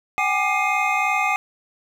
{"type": "tone cluster", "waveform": "triangle", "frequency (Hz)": [759, 822, 1195, 2115, 2508], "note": ["F#5", "G#5", "D6", "C7", "D#7"], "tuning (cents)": [44, -18, 30, 18, 13], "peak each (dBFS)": -23, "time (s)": [0.18, 1.36], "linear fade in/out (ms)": 0, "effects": []}